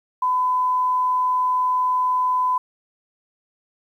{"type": "tone", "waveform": "sine", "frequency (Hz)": 1007, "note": "B5", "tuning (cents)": 33, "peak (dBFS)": -17, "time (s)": [0.22, 2.58], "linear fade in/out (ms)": 5, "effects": ["9-bit"]}